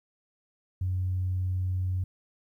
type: tone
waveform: sine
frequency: 92.1 Hz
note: F#2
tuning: 7 cents flat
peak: -25 dBFS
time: 0.81-2.04 s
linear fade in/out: 5 ms
effects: tanh soft clip ceiling -21 dBFS + 11-bit